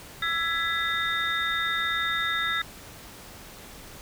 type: tone cluster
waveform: sine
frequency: 1331 / 1675 / 1989 / 3662 Hz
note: E6 / G#6 / B6 / A#7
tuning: +16 / +14 / +12 / -32 cents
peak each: -30 dBFS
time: 0.22-2.62 s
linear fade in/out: 5 ms
effects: pink hiss -45 dBFS RMS until 4.01 s